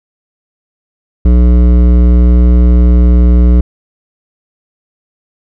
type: tone with hard clipping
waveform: sine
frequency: 60.4 Hz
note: B1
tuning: 38 cents flat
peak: -5 dBFS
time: 1.25-3.61 s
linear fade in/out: 5 ms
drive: 13 dB
effects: none